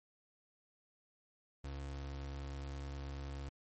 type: tone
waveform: 35% pulse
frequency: 69.5 Hz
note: C#2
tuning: 5 cents sharp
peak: -40 dBFS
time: 1.64-3.49 s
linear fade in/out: 5 ms
effects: MP3 32 kbps